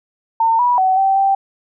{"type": "tone with pitch steps", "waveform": "sine", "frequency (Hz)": [906, 975, 754, 775, 782], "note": ["A#5", "B5", "F#5", "G5", "G5"], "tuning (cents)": [-50, -23, 32, -20, -4], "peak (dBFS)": -11, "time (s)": [0.4, 1.35], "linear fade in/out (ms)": 5, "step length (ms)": 190, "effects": []}